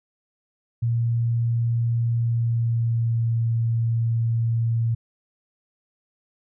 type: tone with pitch glide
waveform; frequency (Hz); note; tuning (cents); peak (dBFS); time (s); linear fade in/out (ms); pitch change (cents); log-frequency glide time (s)
sine; 117 to 115.19; A#2 to A#2; +7 to -20; -19; 0.82-4.95; 10; -27; 2.15-3.34
effects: none